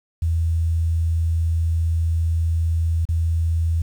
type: tone with dropouts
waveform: sine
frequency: 82.41 Hz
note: E2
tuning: in tune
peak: -17 dBFS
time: 0.22-3.82 s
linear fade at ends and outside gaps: 5 ms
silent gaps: 3.053-3.088 s
effects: 8-bit